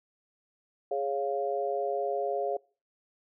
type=chord; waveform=sine; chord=Db major; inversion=second; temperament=equal; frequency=415.3 / 554.4 / 698.5 Hz; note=Ab4 / Db5 / F5; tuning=0 / 0 / 0 cents; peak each=-32 dBFS; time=0.91-2.57 s; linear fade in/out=5 ms; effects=noise-tail reverb RT60 0.4 s tail -25 dB re dry

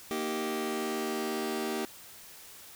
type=chord; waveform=sawtooth; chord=Eb major; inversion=second; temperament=just; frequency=233.3 / 311.1 / 388.9 Hz; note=Bb3 / Eb4 / G4; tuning=+2 / 0 / -14 cents; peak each=-32 / -33 / -30 dBFS; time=0.11-1.85 s; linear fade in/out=0 ms; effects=white hiss -50 dBFS RMS until 2.75 s

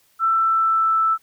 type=tone with pitch glide; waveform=sine; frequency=1333 to 1320 Hz; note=E6 to E6; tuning=+19 to +2 cents; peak=-15 dBFS; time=0.19-1.18 s; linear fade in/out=50 ms; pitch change=-17 cents; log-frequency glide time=0.36-1 s; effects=white hiss -60 dBFS RMS until 1.22 s

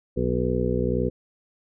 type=harmonic tone; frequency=61.74 Hz; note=B1; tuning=in tune; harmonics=1 / 2 / 3 / 4 / 6 / 7 / 8; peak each=-29 / -29 / -29 / -29 / -29 / -29 / -29 dBFS; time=0.16-1.1 s; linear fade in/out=20 ms; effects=none

